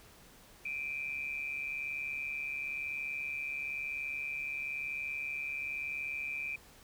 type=tone pair together; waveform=sine; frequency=2363 / 2504 Hz; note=D7 / D#7; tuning=+10 / +10 cents; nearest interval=minor second; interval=100 cents; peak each=-37 / -40 dBFS; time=0.65-6.56 s; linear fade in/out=5 ms; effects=pink hiss -58 dBFS RMS until 6.83 s